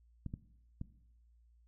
clicks, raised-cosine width 5 ms, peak -28 dBFS, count 3, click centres 0.263 / 0.339 / 0.814 s, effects noise-tail reverb RT60 0.8 s tail -17 dB re dry + added 58 Hz sine -63 dBFS peak until 1.67 s

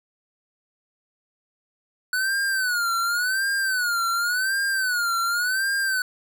square tone with vibrato, 1480 Hz, F#6, in tune, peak -22 dBFS, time 2.13-6.02 s, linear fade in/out 2 ms, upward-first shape sine, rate 0.9 Hz, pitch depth 140 cents each way, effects 10-bit

